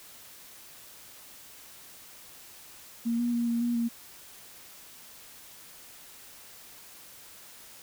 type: tone with pitch steps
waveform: sine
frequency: 232.9 / 239.5 / 236.2 / 233.8 / 238.6 / 233.4 Hz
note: A#3 / A#3 / A#3 / A#3 / A#3 / A#3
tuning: -1 / +47 / +23 / +5 / +41 / +2 cents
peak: -25 dBFS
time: 3.05-3.89 s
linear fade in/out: 20 ms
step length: 140 ms
effects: white hiss -50 dBFS RMS until 7.82 s